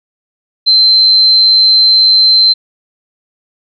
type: tone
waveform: sine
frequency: 4101 Hz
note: C8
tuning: 36 cents flat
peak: -4 dBFS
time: 0.66-2.54 s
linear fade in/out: 20 ms
effects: none